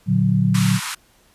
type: chord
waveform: sine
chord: Bb augmented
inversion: none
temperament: equal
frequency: 116.54 / 146.83 / 185 Hz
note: Bb2 / D3 / F#3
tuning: 0 / 0 / 0 cents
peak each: -19 / -20 / -17 dBFS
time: 0.06-0.8 s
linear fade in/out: 50 ms
type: band-pass noise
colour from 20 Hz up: pink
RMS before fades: -28 dBFS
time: 0.54-0.95 s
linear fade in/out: 10 ms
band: 960 to 12000 Hz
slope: 48 dB/octave
effects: pink hiss -56 dBFS RMS until 1.34 s + resampled to 32000 Hz